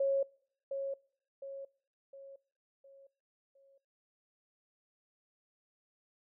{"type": "tone with echo", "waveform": "sine", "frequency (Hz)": 548, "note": "C#5", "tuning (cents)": -20, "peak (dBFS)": -27, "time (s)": [0, 0.23], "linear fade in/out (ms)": 5, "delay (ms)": 710, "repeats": 5, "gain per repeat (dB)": -7, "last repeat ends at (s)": 3.78, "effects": ["noise-tail reverb RT60 0.6 s tail -25 dB re dry"]}